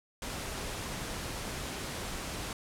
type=noise; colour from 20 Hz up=pink; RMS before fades=-38 dBFS; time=0.22-2.53 s; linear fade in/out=2 ms; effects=low-pass 11000 Hz 12 dB/octave